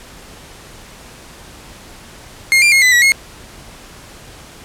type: tone with pitch steps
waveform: 40% pulse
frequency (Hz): 2137 / 2381 / 2152 / 2007 / 1931 / 2162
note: C7 / D7 / C7 / B6 / B6 / C#7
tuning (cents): +36 / +23 / +48 / +27 / -39 / -44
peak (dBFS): -7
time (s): 2.52-3.12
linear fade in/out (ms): 0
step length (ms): 100
effects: pink hiss -38 dBFS RMS until 4.64 s + low-pass 11000 Hz 12 dB/octave